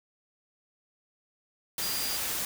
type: tone in noise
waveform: sine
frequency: 4795 Hz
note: D8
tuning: 35 cents sharp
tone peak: -35 dBFS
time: 1.82-2.17 s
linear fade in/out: 2 ms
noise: white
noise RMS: -32 dBFS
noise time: 1.78-2.45 s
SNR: -6 dB
effects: none